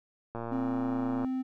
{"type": "click train", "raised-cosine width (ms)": 1, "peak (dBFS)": -23, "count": 105, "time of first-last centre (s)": [0.35, 1.247], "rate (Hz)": 116}
{"type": "tone with pitch glide", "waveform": "triangle", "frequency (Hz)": [261.6, 259.6], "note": ["C4", "C4"], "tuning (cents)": [0, -13], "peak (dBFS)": -27, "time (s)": [0.51, 1.43], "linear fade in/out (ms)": 20, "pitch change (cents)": -13, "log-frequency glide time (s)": [0.91, 1.19]}
{"effects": []}